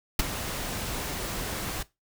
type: noise with ADSR envelope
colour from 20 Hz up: pink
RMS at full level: -20 dBFS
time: 0.19-1.83 s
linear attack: 4 ms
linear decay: 19 ms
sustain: -13 dB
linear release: 6 ms
effects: noise-tail reverb RT60 0.2 s tail -18 dB re dry